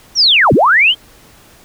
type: linear two-way sweep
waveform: sine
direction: down then up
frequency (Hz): 5870 to 89.8 to 3234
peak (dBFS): -6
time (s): 0.15-0.95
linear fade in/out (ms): 50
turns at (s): 0.53
effects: pink hiss -44 dBFS RMS until 1.64 s